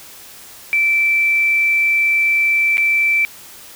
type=tone with dropouts; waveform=sine; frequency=2331 Hz; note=D7; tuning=14 cents flat; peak=-12 dBFS; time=0.73-3.25 s; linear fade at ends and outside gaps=0 ms; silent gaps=2.771-2.78 s; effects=white hiss -39 dBFS RMS until 3.75 s